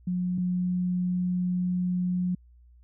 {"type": "tone pair in turn", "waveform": "sine", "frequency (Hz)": [180.2, 180.2], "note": ["F#3", "F#3"], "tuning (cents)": [-45, -45], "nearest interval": "unison", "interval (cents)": 0, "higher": "neither", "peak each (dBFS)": [-25, -24], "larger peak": "second", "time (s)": [[0.07, 0.38], [0.38, 2.35]], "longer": "second", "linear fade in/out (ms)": 5, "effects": ["added 60 Hz sine -52 dBFS peak until 2.83 s"]}